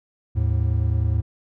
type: tone pair together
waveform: triangle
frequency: 77.78 / 107.44 Hz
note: D#2 / A2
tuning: 0 / -41 cents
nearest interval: tritone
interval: 559 cents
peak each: -19 dBFS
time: 0.35-1.22 s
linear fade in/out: 20 ms
effects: none